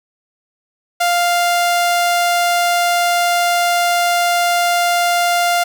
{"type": "tone", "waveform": "sawtooth", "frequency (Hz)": 698.5, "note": "F5", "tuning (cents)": 0, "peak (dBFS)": -9, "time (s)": [1, 5.64], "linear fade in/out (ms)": 10, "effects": []}